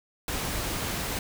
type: noise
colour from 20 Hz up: pink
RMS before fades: -31 dBFS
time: 0.28-1.19 s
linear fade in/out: 2 ms
effects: none